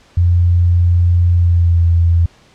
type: tone with pitch glide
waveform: sine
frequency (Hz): 87.31 to 84.78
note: F2 to E2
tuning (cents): 0 to +49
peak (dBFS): -8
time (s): 0.17-2.26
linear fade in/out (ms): 5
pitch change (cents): -51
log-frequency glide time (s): 1.32-1.82
effects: pink hiss -48 dBFS RMS until 2.54 s + low-pass 6000 Hz 12 dB/octave